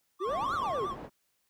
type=tone with vibrato; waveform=triangle; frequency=1123 Hz; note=C#6; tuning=22 cents sharp; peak=-31 dBFS; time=0.19-0.96 s; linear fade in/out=50 ms; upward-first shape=sine; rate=9.1 Hz; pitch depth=100 cents each way
type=exponential two-way sweep; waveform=triangle; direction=up then down; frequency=341.7 to 1462 to 341.7 Hz; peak=-29 dBFS; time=0.2-0.87 s; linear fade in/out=20 ms; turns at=0.54 s
type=low-pass noise; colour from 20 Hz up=white; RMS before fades=-43 dBFS; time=0.25-1.1 s; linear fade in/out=50 ms; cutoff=630 Hz; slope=12 dB/octave
effects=white hiss -75 dBFS RMS until 1.49 s